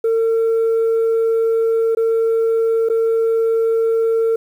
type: tone with dropouts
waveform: sine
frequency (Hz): 453.1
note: A#4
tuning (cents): -49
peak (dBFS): -11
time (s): 0.04-4.36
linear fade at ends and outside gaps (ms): 5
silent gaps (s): 1.95-1.97 / 2.888-2.898
effects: tanh soft clip ceiling -12 dBFS + 8-bit